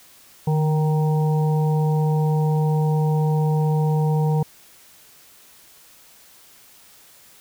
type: harmonic tone with a mistuned harmonic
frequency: 155.56 Hz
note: D#3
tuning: in tune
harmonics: 1 / 3 / 5 / 6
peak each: -17 / -27 / -31 / -33 dBFS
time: 0.47-4.43 s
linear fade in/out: 5 ms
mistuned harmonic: 1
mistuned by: -33 cents
effects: white hiss -50 dBFS RMS until 7.4 s